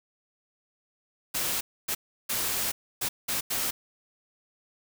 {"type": "noise bursts at uneven times", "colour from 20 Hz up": "white", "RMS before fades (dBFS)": -29, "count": 6, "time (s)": [[1.34, 1.61], [1.88, 1.95], [2.29, 2.72], [3.01, 3.09], [3.28, 3.41], [3.5, 3.71]], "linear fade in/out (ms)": 10, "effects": []}